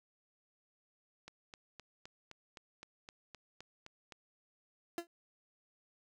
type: click train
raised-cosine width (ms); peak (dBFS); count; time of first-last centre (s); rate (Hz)
0.2; -32; 12; 1.28-4.122; 3.87
type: tone with exponential decay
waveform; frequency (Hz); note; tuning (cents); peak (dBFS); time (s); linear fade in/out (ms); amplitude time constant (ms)
30% pulse; 341.3; F4; -40; -31; 4.98-5.07; 1; 19
effects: none